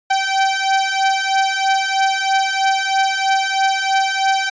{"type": "beating tone pair", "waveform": "sawtooth", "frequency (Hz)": [773, 776.1], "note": ["G5", "G5"], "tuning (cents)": [-24, -18], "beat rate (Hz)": 3.1, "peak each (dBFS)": -14, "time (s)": [0.1, 4.5], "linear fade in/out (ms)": 10, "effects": ["resampled to 16000 Hz"]}